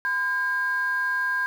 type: tone pair together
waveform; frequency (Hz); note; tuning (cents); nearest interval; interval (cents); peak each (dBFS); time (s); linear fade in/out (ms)
sine; 1015 / 1611.2; B5 / G6; +47 / +47; minor sixth; 800; -29 / -22; 0.05-1.46; 0
effects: tanh soft clip ceiling -17 dBFS + 8-bit